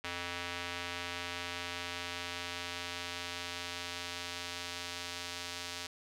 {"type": "tone with band-pass filter sweep", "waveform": "square", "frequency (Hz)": 87.5, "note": "F2", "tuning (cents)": 4, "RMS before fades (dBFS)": -41, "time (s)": [0.04, 5.87], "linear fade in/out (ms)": 5, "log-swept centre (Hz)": [2600, 4500], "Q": 0.99, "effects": []}